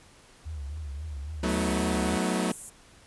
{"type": "tone with vibrato", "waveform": "sine", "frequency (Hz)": 73.9, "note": "D2", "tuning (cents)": 11, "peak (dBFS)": -33, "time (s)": [0.45, 2.18], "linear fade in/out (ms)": 20, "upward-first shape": "triangle", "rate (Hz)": 3.7, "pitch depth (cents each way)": 150}
{"type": "chord", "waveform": "sawtooth", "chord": "B dominant seventh", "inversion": "second", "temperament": "equal with one note detuned", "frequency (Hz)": [185, 220, 246.9, 319], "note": ["F#3", "A3", "B3", "D#4"], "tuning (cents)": [0, 0, 0, 43], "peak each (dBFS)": [-25, -27, -29, -29], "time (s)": [1.43, 2.52], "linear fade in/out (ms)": 5}
{"type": "high-pass noise", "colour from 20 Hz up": "pink", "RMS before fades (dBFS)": -40, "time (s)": [1.48, 2.7], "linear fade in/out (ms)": 10, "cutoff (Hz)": 7300, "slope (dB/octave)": 48}
{"effects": ["pink hiss -55 dBFS RMS until 3.06 s", "resampled to 24000 Hz"]}